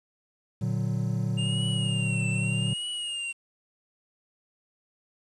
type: chord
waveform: triangle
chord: Bb augmented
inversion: none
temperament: equal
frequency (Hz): 116.54 / 146.83 / 185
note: Bb2 / D3 / F#3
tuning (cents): 0 / 0 / 0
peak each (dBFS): -26 / -29 / -29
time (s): 0.61-2.74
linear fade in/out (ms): 10
type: tone with vibrato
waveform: square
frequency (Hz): 2800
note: F7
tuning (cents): +4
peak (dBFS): -31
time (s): 1.37-3.33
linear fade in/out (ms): 20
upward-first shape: triangle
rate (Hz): 0.82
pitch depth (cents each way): 87
effects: resampled to 24000 Hz + 9-bit